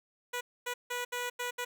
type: tone bursts at uneven times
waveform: 10% pulse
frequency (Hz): 489.3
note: B4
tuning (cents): -16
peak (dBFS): -25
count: 6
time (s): 0.33-0.41 / 0.66-0.74 / 0.9-1.05 / 1.12-1.3 / 1.39-1.51 / 1.58-1.65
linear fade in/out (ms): 10
effects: none